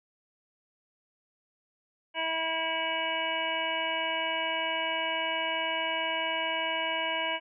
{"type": "harmonic tone", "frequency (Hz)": 324.5, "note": "E4", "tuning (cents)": -27, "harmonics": [1, 2, 3, 5, 6, 7, 8, 9], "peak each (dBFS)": [-44, -35, -34, -37, -46, -34, -44, -34], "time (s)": [2.14, 7.4], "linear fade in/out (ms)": 50, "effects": []}